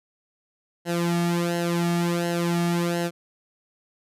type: tone with flanger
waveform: sawtooth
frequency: 171.9 Hz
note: F3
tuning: 27 cents flat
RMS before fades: -24 dBFS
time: 0.85-3.11 s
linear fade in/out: 50 ms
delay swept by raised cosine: 0.84 to 2.04 ms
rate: 1.4 Hz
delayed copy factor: -0.8
effects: resampled to 32000 Hz